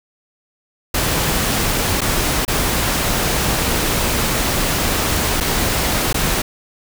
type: noise with dropouts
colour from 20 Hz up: pink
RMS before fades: -18 dBFS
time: 0.94-6.42 s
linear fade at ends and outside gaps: 5 ms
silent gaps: 2.008-2.015 / 2.451-2.479 / 5.403-5.407 / 6.129-6.143 s
effects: none